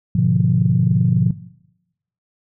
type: chord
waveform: sine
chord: G# diminished seventh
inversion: none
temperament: equal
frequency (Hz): 103.83 / 123.47 / 146.83 / 174.61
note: G#2 / B2 / D3 / F3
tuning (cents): 0 / 0 / 0 / 0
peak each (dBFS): -22 / -17 / -20 / -16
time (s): 0.15-1.31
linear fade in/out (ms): 5
effects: noise-tail reverb RT60 0.9 s tail -18 dB re dry + tanh soft clip ceiling -3 dBFS